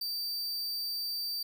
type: tone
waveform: 45% pulse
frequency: 4643 Hz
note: D8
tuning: 21 cents flat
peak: -32 dBFS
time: 0.01-1.43 s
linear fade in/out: 5 ms
effects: none